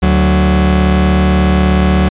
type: tone pair together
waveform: 40% pulse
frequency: 74 / 185.56 Hz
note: D2 / F#3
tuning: +14 / +5 cents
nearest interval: octave + major third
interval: 1591 cents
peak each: -10 dBFS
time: 0.02-2.09 s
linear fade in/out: 10 ms
effects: resampled to 8000 Hz